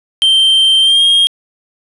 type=tone with pitch glide; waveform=triangle; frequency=3136 to 3239 Hz; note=G7 to G#7; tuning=0 to -44 cents; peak=-5 dBFS; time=0.22-1.27 s; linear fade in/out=0 ms; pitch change=+56 cents; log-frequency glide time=0.81-1.03 s; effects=resampled to 32000 Hz + 7-bit